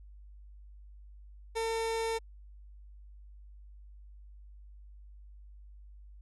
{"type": "tone", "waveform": "30% pulse", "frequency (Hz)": 452.1, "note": "A4", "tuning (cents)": 47, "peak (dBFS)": -28, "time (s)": [1.55, 2.19], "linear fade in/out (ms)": 20, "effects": ["added 50 Hz sine -49 dBFS peak until 6.21 s", "resampled to 24000 Hz"]}